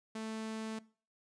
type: tone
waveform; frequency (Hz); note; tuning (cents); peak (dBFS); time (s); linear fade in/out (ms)
sawtooth; 220.4; A3; +3; -35; 0.15-0.79; 5
effects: noise-tail reverb RT60 0.4 s tail -20 dB re dry + resampled to 22050 Hz